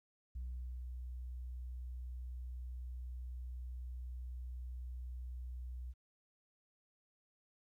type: tone with ADSR envelope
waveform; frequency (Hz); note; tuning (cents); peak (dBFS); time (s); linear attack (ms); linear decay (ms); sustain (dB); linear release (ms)
sine; 62; B1; +7; -38; 0.35-5.94; 9; 470; -3; 40
effects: tanh soft clip ceiling -38 dBFS + 13-bit